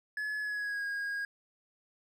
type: tone with pitch glide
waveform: triangle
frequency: 1705 to 1635.5 Hz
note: G#6 to G#6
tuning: +45 to -27 cents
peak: -31 dBFS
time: 0.17-1.25 s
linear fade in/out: 2 ms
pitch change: -72 cents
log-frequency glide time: 0.4-0.85 s
effects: none